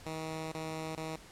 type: tone with dropouts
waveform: 10% pulse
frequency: 158.9 Hz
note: D#3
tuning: 37 cents sharp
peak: -29 dBFS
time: 0.06-1.16 s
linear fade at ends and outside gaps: 2 ms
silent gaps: 0.52-0.549 / 0.95-0.973 s
effects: pink hiss -54 dBFS RMS until 1.31 s + low-pass 10000 Hz 12 dB/octave